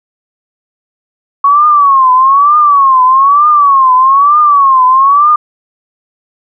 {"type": "tone with vibrato", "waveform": "sine", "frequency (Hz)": 1108.7, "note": "C#6", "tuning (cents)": 0, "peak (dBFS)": -3, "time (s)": [1.44, 5.36], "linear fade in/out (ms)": 5, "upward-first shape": "triangle", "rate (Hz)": 1.1, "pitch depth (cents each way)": 170, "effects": []}